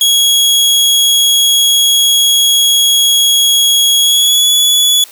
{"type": "tone with pitch glide", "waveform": "sawtooth", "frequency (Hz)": [3322, 3411], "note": ["G#7", "G#7"], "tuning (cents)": [0, 46], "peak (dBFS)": -4, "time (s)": [0.01, 5.04], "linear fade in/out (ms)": 2, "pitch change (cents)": 46, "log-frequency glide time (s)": [4, 4.51], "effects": ["white hiss -37 dBFS RMS until 5.11 s", "high-pass 400 Hz 12 dB/octave"]}